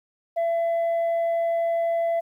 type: tone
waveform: sine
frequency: 672 Hz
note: E5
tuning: 33 cents sharp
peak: -18 dBFS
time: 0.36-2.21 s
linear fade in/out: 20 ms
effects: tanh soft clip ceiling -20 dBFS + 10-bit